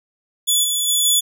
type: tone with level steps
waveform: 15% pulse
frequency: 3437 Hz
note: A7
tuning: 41 cents flat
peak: -7 / -11 / -8 / -6 dBFS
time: 0.47-1.21 s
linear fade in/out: 20 ms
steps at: 0.63 / 0.87 / 1.04 s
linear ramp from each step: 20 ms
effects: none

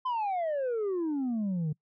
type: exponential sweep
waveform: sine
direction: down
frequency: 1043 to 146.83 Hz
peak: -25 dBFS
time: 0.05-1.73 s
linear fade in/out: 10 ms
effects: noise-tail reverb RT60 0.1 s tail -25 dB re dry + tanh soft clip ceiling -27 dBFS

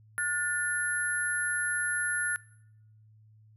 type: tone cluster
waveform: sine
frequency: 1443 / 1767 / 11020 Hz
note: F#6 / A6 / F9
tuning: -44 / +7 / -24 cents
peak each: -30 / -33 / -34 dBFS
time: 0.18-2.36 s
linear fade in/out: 0 ms
effects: noise-tail reverb RT60 0.8 s tail -23 dB re dry + added 108 Hz sine -55 dBFS peak until 3.56 s

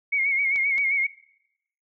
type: tone with vibrato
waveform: sine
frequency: 2195 Hz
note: C#7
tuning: 18 cents flat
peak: -20 dBFS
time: 0.12-1.07 s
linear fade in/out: 10 ms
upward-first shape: sine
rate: 7.6 Hz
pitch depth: 63 cents each way
type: clicks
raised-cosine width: 0.2 ms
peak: -22 dBFS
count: 2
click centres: 0.56 / 0.781 s
effects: noise-tail reverb RT60 0.8 s tail -21 dB re dry

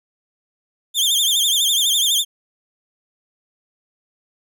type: tone with vibrato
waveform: sawtooth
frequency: 3381 Hz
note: G#7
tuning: 30 cents sharp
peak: -12 dBFS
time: 0.94-2.25 s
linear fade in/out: 50 ms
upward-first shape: sine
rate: 12 Hz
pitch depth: 130 cents each way
effects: none

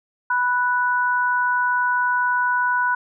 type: tone pair together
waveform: sine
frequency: 987.8 / 1480 Hz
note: B5 / F#6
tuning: 0 / 0 cents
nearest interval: perfect fifth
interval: 700 cents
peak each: -20 dBFS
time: 0.3-2.95 s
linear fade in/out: 5 ms
effects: none

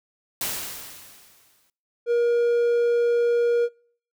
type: noise with exponential decay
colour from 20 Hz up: white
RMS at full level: -26 dBFS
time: 0.41-1.7 s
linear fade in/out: 2 ms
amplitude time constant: 280 ms
type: tone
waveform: triangle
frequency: 474.4 Hz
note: A#4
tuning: 30 cents sharp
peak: -16 dBFS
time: 2.06-3.69 s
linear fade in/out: 50 ms
effects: noise-tail reverb RT60 0.5 s tail -25 dB re dry

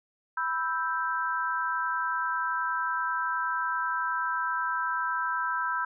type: chord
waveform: sine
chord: E minor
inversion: second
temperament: equal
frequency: 987.8 / 1318.5 / 1568 Hz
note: B5 / E6 / G6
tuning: 0 / 0 / 0 cents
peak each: -31 dBFS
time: 0.37-5.85 s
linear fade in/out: 5 ms
effects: none

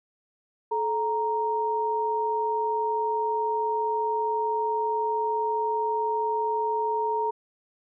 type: tone pair together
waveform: sine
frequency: 432.9 / 932.3 Hz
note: A4 / A#5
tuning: -28 / 0 cents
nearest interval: octave + minor second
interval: 1328 cents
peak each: -28 / -25 dBFS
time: 0.71-7.31 s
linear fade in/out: 10 ms
effects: none

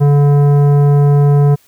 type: tone with tanh clipping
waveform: sine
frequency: 143.8 Hz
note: D3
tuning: 36 cents flat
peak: -8 dBFS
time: 0-1.56 s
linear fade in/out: 20 ms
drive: 13 dB
effects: white hiss -51 dBFS RMS until 1.67 s

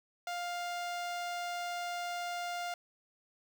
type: tone with notch filter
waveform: sawtooth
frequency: 702 Hz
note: F5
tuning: 9 cents sharp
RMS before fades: -38 dBFS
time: 0.27-2.74 s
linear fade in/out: 2 ms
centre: 11000 Hz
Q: 1.2
effects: none

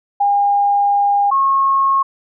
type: tone pair in turn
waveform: sine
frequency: 809 / 1087.7 Hz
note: G#5 / C#6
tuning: -46 / -33 cents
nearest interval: perfect fourth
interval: 513 cents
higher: second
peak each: -11 / -11 dBFS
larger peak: neither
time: 0.2-1.31 / 1.31-2.03 s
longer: first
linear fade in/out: 10 ms
effects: none

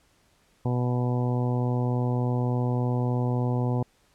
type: harmonic tone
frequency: 123.47 Hz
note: B2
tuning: in tune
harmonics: 1 / 2 / 3 / 4 / 5 / 6 / 7 / 8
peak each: -24 / -30 / -35 / -35 / -40 / -39 / -39 / -42 dBFS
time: 0.65-3.83 s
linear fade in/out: 5 ms
effects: pink hiss -64 dBFS RMS until 4.14 s + low-pass 11000 Hz 12 dB/octave

